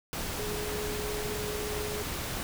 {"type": "tone in noise", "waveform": "sine", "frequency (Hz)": 419.9, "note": "G#4", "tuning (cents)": 19, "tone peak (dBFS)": -35, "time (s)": [0.39, 2.02], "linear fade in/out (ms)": 0, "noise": "pink", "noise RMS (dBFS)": -35, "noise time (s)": [0.13, 2.43], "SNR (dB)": -3, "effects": []}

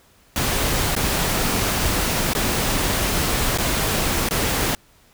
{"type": "noise with dropouts", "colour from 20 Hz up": "pink", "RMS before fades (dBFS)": -21, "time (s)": [0.36, 4.75], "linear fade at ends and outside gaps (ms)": 1, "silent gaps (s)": [[0.952, 0.964], [2.334, 2.35], [3.576, 3.584], [4.288, 4.309]], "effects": ["pink hiss -55 dBFS RMS until 5.13 s"]}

